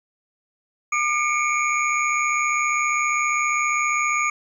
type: tone cluster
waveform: sine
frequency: 1205 / 2175 / 2255 / 2390 / 6700 Hz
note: D6 / C#7 / C#7 / D7 / G#8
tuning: +44 / -33 / +29 / +30 / +14 cents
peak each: -22 / -27 / -26 / -27 / -30 dBFS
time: 0.92-4.3 s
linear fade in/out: 5 ms
effects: 9-bit